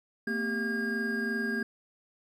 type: tone cluster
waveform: triangle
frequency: 225.8 / 248.7 / 396.4 / 1622 Hz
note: A3 / B3 / G4 / G#6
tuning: +45 / +12 / +19 / -41 cents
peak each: -31 / -37 / -35 / -30 dBFS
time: 0.27-1.63 s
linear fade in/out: 5 ms
effects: none